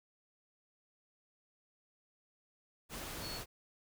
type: tone in noise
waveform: sine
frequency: 4391 Hz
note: C#8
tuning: 17 cents flat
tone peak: -44 dBFS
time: 3.2-3.41 s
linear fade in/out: 50 ms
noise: pink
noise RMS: -44 dBFS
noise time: 2.89-3.46 s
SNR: -3 dB
effects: none